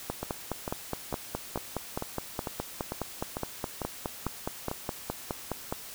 two click trains, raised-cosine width 1 ms, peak -18 / -16 dBFS, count 11 / 28, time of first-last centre 0.23-4.714 / 0.1-5.725 s, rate 2.23 / 4.8 Hz, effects white hiss -44 dBFS RMS until 5.94 s

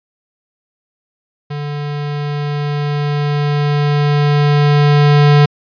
square tone with level ramp, 146.2 Hz, D3, 7 cents flat, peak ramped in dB -21 to -6 dBFS, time 1.5-5.46 s, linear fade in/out 10 ms, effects resampled to 11025 Hz

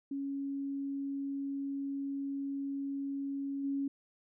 sine tone with level steps, 277.2 Hz, C#4, in tune, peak -34 / -31 dBFS, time 0.11-3.88 s, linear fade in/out 5 ms, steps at 3.63 s, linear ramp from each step 20 ms, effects none

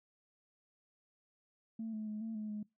sine tone with pitch steps, 223.9 / 215.9 / 212.8 / 224.1 / 213.8 / 210.5 Hz, A3 / A3 / G#3 / A3 / A3 / G#3, +30 / -33 / +42 / +32 / -49 / +24 cents, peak -37 dBFS, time 1.79-2.63 s, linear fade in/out 5 ms, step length 140 ms, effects noise-tail reverb RT60 0.2 s tail -23 dB re dry + tanh soft clip ceiling -34 dBFS

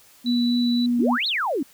sine tone with vibrato, 241.8 Hz, B3, 36 cents flat, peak -18 dBFS, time 0.24-1.18 s, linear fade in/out 50 ms, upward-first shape sine, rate 3.7 Hz, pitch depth 10 cents each way
sine tone, 3951 Hz, B7, in tune, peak -28 dBFS, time 0.26-0.86 s, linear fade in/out 2 ms
sine exponential two-way sweep, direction up then down, 246.1 to 4423 to 246.1 Hz, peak -21 dBFS, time 0.99-1.63 s, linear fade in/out 5 ms, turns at 1.27 s
effects white hiss -53 dBFS RMS until 1.73 s

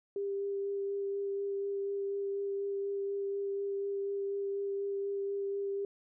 sine tone with vibrato, 397.9 Hz, G4, 26 cents sharp, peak -32 dBFS, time 0.16-5.85 s, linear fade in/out 2 ms, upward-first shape sine, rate 4.1 Hz, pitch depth 10 cents each way, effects none

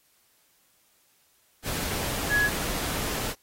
sine tone in noise, 1680 Hz, G#6, 19 cents sharp, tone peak -20 dBFS, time 2.29-2.5 s, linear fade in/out 50 ms, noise pink, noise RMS -31 dBFS, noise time 1.63-3.35 s, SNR +8 dB, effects white hiss -65 dBFS RMS until 3.42 s + AAC 48 kbps

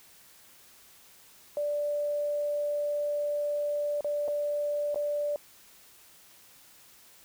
sine tone with dropouts, 586 Hz, D5, 4 cents flat, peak -27 dBFS, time 1.57-5.36 s, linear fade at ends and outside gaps 1 ms, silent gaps 4.008-4.045 / 4.279-4.283 / 4.945-4.958 s, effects white hiss -56 dBFS RMS until 7.24 s

